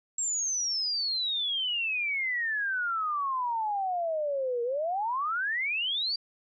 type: exponential two-way sweep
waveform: sine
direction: down then up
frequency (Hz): 7630 to 466.2 to 4752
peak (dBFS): -27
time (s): 0.18-6.16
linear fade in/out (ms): 5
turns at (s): 4.63
effects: none